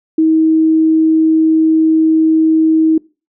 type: tone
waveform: sine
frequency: 318.5 Hz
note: D#4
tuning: 41 cents sharp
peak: -7 dBFS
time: 0.18-2.98 s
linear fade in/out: 5 ms
effects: noise-tail reverb RT60 0.3 s tail -22 dB re dry